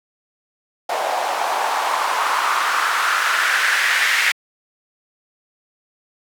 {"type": "noise with band-pass filter sweep", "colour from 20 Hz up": "white", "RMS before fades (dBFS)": -19, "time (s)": [0.89, 4.32], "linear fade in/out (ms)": 5, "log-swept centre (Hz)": [690, 2000], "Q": 3.1, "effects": ["high-pass 400 Hz 12 dB/octave"]}